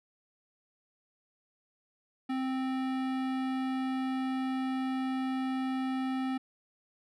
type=tone with hard clipping; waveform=sine; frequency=261.6 Hz; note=C4; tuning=in tune; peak=-32 dBFS; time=2.29-6.38 s; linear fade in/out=10 ms; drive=18 dB; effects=none